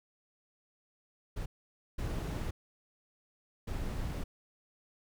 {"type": "noise bursts at uneven times", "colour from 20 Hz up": "brown", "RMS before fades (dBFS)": -36, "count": 3, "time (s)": [[1.36, 1.46], [1.98, 2.51], [3.67, 4.24]], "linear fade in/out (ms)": 10, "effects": []}